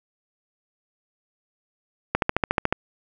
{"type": "click train", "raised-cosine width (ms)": 0.5, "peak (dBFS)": -4, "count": 9, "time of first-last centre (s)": [2.15, 2.726], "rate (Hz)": 13.9, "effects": []}